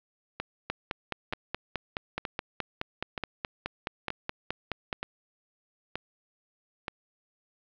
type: two click trains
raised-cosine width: 0.3 ms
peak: -16 / -14 dBFS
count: 8 / 21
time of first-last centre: 0.4-6.881 / 0.7-4.928 s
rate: 1.08 / 4.73 Hz
effects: low-pass 4000 Hz 12 dB/octave + 9-bit